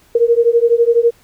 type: beating tone pair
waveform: sine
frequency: 462.7 / 474.7 Hz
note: A#4 / A#4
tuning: -13 / +31 cents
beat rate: 12 Hz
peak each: -12 dBFS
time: 0.15-1.11 s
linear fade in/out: 5 ms
effects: pink hiss -51 dBFS RMS until 1.23 s